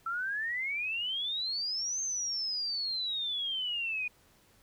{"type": "exponential two-way sweep", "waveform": "sine", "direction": "up then down", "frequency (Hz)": [1324, 6380, 2445], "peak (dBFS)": -31, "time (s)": [0.06, 4.08], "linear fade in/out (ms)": 5, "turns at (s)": 2.01, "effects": ["pink hiss -64 dBFS RMS until 4.62 s"]}